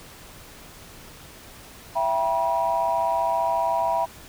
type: tone cluster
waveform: sine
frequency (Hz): 666 / 781 / 966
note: E5 / G5 / B5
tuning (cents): +18 / -7 / -39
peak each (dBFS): -24 / -26 / -23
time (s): 1.95-4.06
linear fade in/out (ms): 20
effects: tanh soft clip ceiling -12 dBFS + pink hiss -45 dBFS RMS until 4.28 s